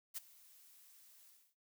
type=noise with ADSR envelope; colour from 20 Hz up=blue; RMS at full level=-41 dBFS; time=0.14-1.55 s; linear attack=31 ms; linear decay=18 ms; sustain=-22 dB; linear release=280 ms; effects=noise-tail reverb RT60 0.2 s tail -18 dB re dry